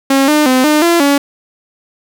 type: tone with pitch steps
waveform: sawtooth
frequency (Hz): 271.7 / 301.5 / 256.9 / 302.4 / 340.8 / 282.7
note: C#4 / D4 / C4 / D#4 / F4 / C#4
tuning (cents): -35 / +46 / -32 / -49 / -42 / +34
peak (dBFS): -4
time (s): 0.1-1.18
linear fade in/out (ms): 5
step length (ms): 180
effects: none